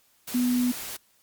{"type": "tone in noise", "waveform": "sine", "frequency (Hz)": 246.9, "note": "B3", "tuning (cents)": 0, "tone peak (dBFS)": -21, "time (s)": [0.34, 0.72], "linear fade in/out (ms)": 10, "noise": "white", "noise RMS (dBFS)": -36, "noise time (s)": [0.27, 0.97], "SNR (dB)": 12, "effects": ["white hiss -64 dBFS RMS until 1.22 s", "Opus 48 kbps"]}